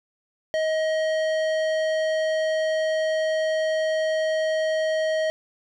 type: tone with tanh clipping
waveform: sine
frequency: 631 Hz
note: D#5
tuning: 24 cents sharp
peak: -23 dBFS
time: 0.54-5.3 s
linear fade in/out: 0 ms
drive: 15 dB
effects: none